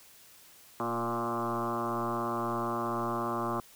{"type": "tone with frequency modulation", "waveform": "sine", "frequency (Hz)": 703, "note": "F5", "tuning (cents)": 11, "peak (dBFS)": -29, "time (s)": [0.8, 3.6], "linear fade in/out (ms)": 0, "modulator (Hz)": 117, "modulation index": 4.7, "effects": ["white hiss -56 dBFS RMS until 3.75 s"]}